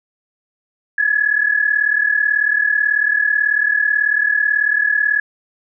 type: tone pair together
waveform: sine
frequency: 1675 / 1713.2 Hz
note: G#6 / A6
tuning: +14 / -47 cents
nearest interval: unison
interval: 39 cents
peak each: -16 dBFS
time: 0.98-5.2 s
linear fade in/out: 5 ms
effects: none